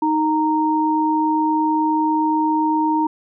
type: tone pair together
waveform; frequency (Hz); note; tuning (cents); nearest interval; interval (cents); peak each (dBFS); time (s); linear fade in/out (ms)
sine; 311.8 / 927.4; D#4 / A#5; +4 / -9; octave + perfect fifth; 1887; -18; 0.02-3.07; 5
effects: none